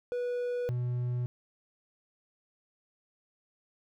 triangle tone pair in turn, 489.1 / 122.91 Hz, B4 / B2, -17 / -8 cents, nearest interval 2 octaves, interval 2391 cents, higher first, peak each -28 / -27 dBFS, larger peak second, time 0.12-0.69 / 0.69-1.26 s, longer neither, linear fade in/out 0 ms, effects none

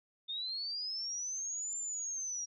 sine linear two-way sweep, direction up then down, 3602 to 7280 to 5660 Hz, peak -36 dBFS, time 0.28-2.46 s, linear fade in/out 20 ms, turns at 1.78 s, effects none

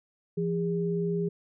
sine tone pair together, 170.5 / 406.8 Hz, F3 / G#4, -41 / -36 cents, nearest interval octave + minor third, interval 1505 cents, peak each -28 / -29 dBFS, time 0.37-1.29 s, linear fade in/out 10 ms, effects none

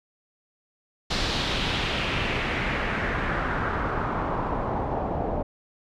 pink noise with low-pass filter sweep, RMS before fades -27 dBFS, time 1.1-5.43 s, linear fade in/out 10 ms, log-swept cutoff 4500 to 650 Hz, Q 2.2, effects none

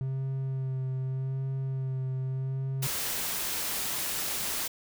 triangle tone with vibrato, 132.4 Hz, C3, 21 cents sharp, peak -27 dBFS, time 0.01-2.87 s, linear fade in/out 0 ms, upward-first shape sine, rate 0.83 Hz, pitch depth 21 cents each way
white noise, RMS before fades -32 dBFS, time 2.82-4.68 s, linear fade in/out 10 ms
effects none

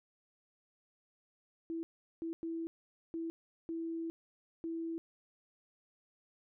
sine tone bursts at uneven times, 329.6 Hz, E4, in tune, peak -36 dBFS, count 6, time 1.7-1.83 / 2.22-2.33 / 2.43-2.67 / 3.14-3.3 / 3.69-4.1 / 4.64-4.98 s, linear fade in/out 0 ms, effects none

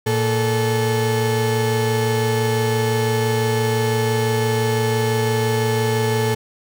35% pulse tone pair together, 115.3 / 435.3 Hz, A#2 / A4, -19 / -19 cents, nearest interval octave + major seventh, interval 2300 cents, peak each -18 dBFS, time 0.06-6.35 s, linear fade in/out 10 ms, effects none

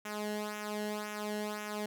sawtooth tone with flanger, 210.2 Hz, G#3, 21 cents sharp, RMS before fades -38 dBFS, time 0.05-1.86 s, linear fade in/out 5 ms, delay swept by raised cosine 0.22 to 0.85 ms, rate 1.9 Hz, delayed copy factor -0.75, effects none

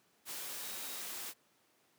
sine tone in noise, 3785 Hz, A#7, 26 cents sharp, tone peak -54 dBFS, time 0.6-1.04 s, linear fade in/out 50 ms, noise white, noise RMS -43 dBFS, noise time 0.25-1.34 s, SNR -14 dB, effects pink hiss -71 dBFS RMS until 1.98 s + high-pass 200 Hz 12 dB/octave

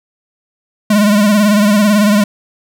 square tone with vibrato, 207.7 Hz, G#3, in tune, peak -8 dBFS, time 0.9-2.24 s, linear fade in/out 5 ms, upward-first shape sine, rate 18 Hz, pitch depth 65 cents each way, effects none

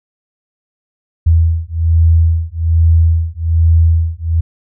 sine beating tone pair, 81.7 / 82.9 Hz, E2 / E2, -15 / +10 cents, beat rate 1.2 Hz, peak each -11 dBFS, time 1.26-4.41 s, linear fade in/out 10 ms, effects none

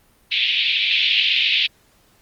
pink band-pass noise, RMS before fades -18 dBFS, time 0.31-1.67 s, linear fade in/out 10 ms, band 2400 to 3800 Hz, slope 48 dB/octave, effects pink hiss -57 dBFS RMS until 2.21 s + Opus 32 kbps

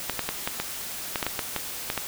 clicks, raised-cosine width 0.3 ms, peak -10 dBFS, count 12, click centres 0.097 / 0.193 / 0.29 / 0.475 / 0.6 / 1.158 / 1.228 / 1.266 / 1.392 / 1.563 / 1.901 / 1.977 s, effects white hiss -35 dBFS RMS until 2.07 s

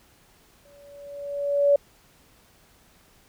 sine tone with exponential growth, 570 Hz, C#5, 48 cents sharp, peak -13 dBFS, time 0.65-1.76 s, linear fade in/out 5 ms, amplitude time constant 240 ms, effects pink hiss -58 dBFS RMS until 3.28 s

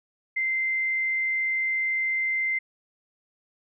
sine tone, 2081 Hz, C7, 10 cents flat, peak -23 dBFS, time 0.36-2.59 s, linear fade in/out 10 ms, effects none

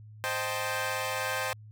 15% pulse chord, A half-diminished seventh, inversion first, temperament equal, 523.3 / 622.3 / 784 / 880 Hz, C5 / Eb5 / G5 / A5, 0 / 0 / 0 / 0 cents, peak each -27 / -30 / -30 / -31 dBFS, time 0.24-1.53 s, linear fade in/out 0 ms, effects added 107 Hz sine -46 dBFS peak until 1.71 s

